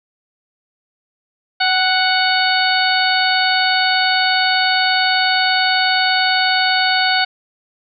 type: harmonic tone with a mistuned harmonic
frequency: 740 Hz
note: F#5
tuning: in tune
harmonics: 1 / 2 / 3 / 4 / 5 / 6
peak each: -18 / -18 / -22 / -23 / -23 / -20 dBFS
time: 1.6-7.25 s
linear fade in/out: 10 ms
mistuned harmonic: 1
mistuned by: +27 cents
effects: none